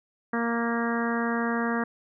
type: harmonic tone with a mistuned harmonic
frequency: 233.1 Hz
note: A#3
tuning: in tune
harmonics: 1 / 2 / 3 / 4 / 5 / 6 / 7 / 8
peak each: -27 / -32 / -35 / -36 / -34 / -37 / -34 / -37 dBFS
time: 0.33-1.84 s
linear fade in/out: 5 ms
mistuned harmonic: 8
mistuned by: +17 cents
effects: none